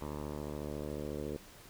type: tone with low-pass filter sweep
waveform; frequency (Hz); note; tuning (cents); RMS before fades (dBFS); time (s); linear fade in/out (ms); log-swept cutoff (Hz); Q
10% pulse; 74.1; D2; +16; -40; 0.01-1.37; 5; 910 to 480; 2.6
effects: pink hiss -55 dBFS RMS until 1.69 s